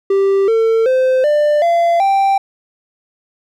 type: tone with pitch steps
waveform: triangle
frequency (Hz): 392 / 450.3 / 517.2 / 594.2 / 682.5 / 784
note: G4 / A4 / C5 / D5 / F5 / G5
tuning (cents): 0 / +40 / -20 / +20 / -40 / 0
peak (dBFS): -8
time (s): 0.1-2.38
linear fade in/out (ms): 5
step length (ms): 380
effects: none